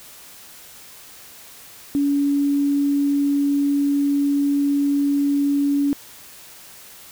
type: tone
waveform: sine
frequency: 283.7 Hz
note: C#4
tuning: 40 cents sharp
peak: -16 dBFS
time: 1.95-5.93 s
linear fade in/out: 0 ms
effects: white hiss -43 dBFS RMS until 7.11 s